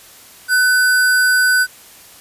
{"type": "tone with sample-and-hold", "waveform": "sine", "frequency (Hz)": 1500, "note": "F#6", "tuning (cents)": 23, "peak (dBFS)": -10, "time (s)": [0.48, 1.67], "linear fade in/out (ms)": 50, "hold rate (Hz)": 6300, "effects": ["white hiss -42 dBFS RMS until 2.2 s", "resampled to 32000 Hz"]}